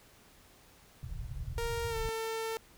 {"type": "low-pass noise", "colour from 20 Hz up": "pink", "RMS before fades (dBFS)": -39, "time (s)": [1.03, 2.09], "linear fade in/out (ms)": 0, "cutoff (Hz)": 150, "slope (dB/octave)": 96}
{"type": "tone with pitch glide", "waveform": "sawtooth", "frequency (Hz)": [466.2, 448.2], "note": ["A#4", "A4"], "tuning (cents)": [0, 32], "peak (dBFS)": -30, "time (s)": [1.58, 2.57], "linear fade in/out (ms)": 0, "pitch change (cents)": -68, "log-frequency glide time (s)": [1.89, 1.96]}
{"effects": ["pink hiss -60 dBFS RMS until 2.77 s"]}